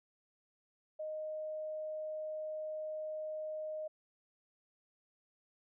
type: tone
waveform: sine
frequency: 620 Hz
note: D#5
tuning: 6 cents flat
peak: -38 dBFS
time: 0.99-3.88 s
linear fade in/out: 10 ms
effects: none